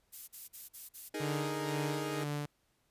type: noise bursts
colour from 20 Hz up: violet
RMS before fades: -44 dBFS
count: 5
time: 0.12-1.096 s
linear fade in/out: 20 ms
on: 160 ms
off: 44 ms
type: chord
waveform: sawtooth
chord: D# suspended fourth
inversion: none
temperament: equal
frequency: 311.1 / 415.3 / 466.2 Hz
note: D#4 / G#4 / A#4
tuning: 0 / 0 / 0 cents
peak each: -35 / -36 / -39 dBFS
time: 1.14-2.24 s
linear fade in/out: 5 ms
type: tone with tremolo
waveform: sawtooth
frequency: 146.5 Hz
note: D3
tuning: 4 cents flat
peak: -30 dBFS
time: 1.2-2.46 s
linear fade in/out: 5 ms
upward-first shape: sine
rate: 2 Hz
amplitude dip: 60%
effects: pink hiss -75 dBFS RMS until 2.9 s + resampled to 32000 Hz